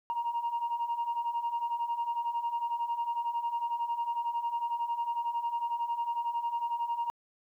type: beating tone pair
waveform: sine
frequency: 932.3 / 943.3 Hz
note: A#5 / A#5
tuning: 0 / +20 cents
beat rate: 11 Hz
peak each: -34 / -30 dBFS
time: 0.1-7.1 s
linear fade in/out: 0 ms
effects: tanh soft clip ceiling -25 dBFS + 11-bit